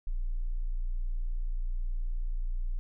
sine tone, 29.4 Hz, A#0, 16 cents sharp, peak -28 dBFS, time 0.07-2.79 s, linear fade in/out 0 ms, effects none

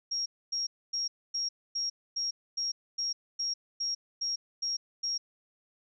sine tone bursts, 5588 Hz, F8, in tune, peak -29 dBFS, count 13, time 0.11-5.18 s, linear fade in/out 10 ms, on 150 ms, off 260 ms, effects none

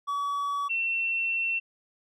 triangle / sine tone pair in turn, 1137 / 2704 Hz, C#6 / E7, +44 / +43 cents, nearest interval octave + minor third, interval 1499 cents, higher second, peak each -25 dBFS, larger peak neither, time 0.07-0.69 / 0.69-1.6 s, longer second, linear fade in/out 20 ms, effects none

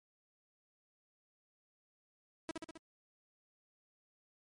sawtooth tone with echo, 324.9 Hz, E4, 25 cents flat, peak -33 dBFS, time 2.49-2.51 s, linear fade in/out 0 ms, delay 66 ms, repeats 4, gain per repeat -3 dB, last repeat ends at 2.774 s, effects MP3 48 kbps

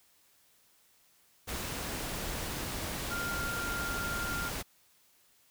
sine tone in noise, 1396.9 Hz, F6, in tune, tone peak -35 dBFS, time 3.1-4.5 s, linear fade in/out 20 ms, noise pink, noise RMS -37 dBFS, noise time 1.47-4.63 s, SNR -1 dB, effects white hiss -66 dBFS RMS until 5.5 s

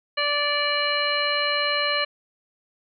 harmonic tone with a mistuned harmonic, 583 Hz, D5, 13 cents flat, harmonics 1 / 2 / 3 / 4 / 5 / 7, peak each -28 / -28 / -28 / -28 / -28 / -28 dBFS, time 0.17-2.05 s, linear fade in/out 10 ms, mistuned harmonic 7, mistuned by +23 cents, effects none

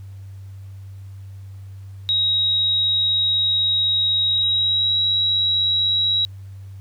sine tone with pitch glide, 3806 to 3868 Hz, A#7 to B7, +35 to -37 cents, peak -16 dBFS, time 2.09-6.25 s, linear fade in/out 0 ms, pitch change +28 cents, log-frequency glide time 4.24-4.99 s, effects added 97 Hz sine -34 dBFS peak until 6.8 s + pink hiss -58 dBFS RMS until 6.8 s

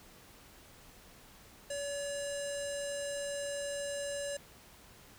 square tone with low-pass filter, 569 Hz, C#5, 45 cents sharp, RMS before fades -38 dBFS, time 1.7-4.37 s, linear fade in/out 5 ms, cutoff 8200 Hz, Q 4.4, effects pink hiss -57 dBFS RMS until 5.18 s

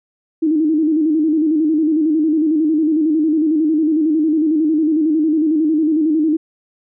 sine tone with vibrato, 311.1 Hz, D#4, in tune, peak -12 dBFS, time 0.42-6.37 s, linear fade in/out 10 ms, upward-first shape square, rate 11 Hz, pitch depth 66 cents each way, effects none

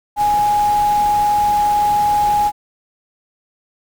sine tone in noise, 830.6 Hz, G#5, in tune, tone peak -12 dBFS, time 0.16-2.52 s, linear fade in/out 50 ms, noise pink, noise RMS -30 dBFS, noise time 0.16-2.52 s, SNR +15 dB, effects none

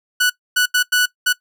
sawtooth tone bursts at uneven times, 1480 Hz, F#6, in tune, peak -9 dBFS, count 5, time 0.2-0.3 / 0.56-0.66 / 0.74-0.83 / 0.92-1.06 / 1.26-1.33 s, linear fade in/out 10 ms, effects noise-tail reverb RT60 0.1 s tail -19 dB re dry

